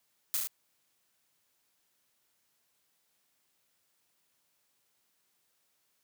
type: noise with echo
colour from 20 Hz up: blue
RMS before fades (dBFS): -30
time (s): 0.34-0.37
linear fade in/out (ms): 0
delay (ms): 34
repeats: 3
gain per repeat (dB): -2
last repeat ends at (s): 0.472
effects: white hiss -75 dBFS RMS until 6.03 s + high-pass 80 Hz 12 dB/octave